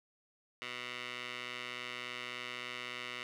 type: tone with band-pass filter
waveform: 15% pulse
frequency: 123.47 Hz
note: B2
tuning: in tune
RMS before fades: -43 dBFS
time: 0.62-3.23 s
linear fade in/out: 0 ms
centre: 2500 Hz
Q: 2.1
effects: none